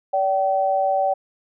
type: tone pair together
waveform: sine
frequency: 575.3 / 768 Hz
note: D5 / G5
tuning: -36 / -36 cents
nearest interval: perfect fourth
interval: 500 cents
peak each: -21 / -19 dBFS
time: 0.13-1.14 s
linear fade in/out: 10 ms
effects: none